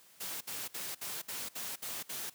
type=noise bursts; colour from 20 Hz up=white; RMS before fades=-40 dBFS; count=8; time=0.2-2.3 s; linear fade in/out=10 ms; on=210 ms; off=60 ms; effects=white hiss -61 dBFS RMS until 2.34 s + high-pass 100 Hz 12 dB/octave